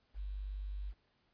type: tone with quantisation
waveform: sine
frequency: 49.29 Hz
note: G1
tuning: 10 cents sharp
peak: -38 dBFS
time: 0.14-0.94 s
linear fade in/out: 50 ms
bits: 11
effects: pink hiss -75 dBFS RMS until 1.33 s + resampled to 11025 Hz